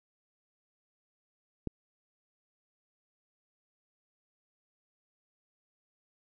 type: click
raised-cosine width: 3 ms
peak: -20 dBFS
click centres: 1.673 s
effects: none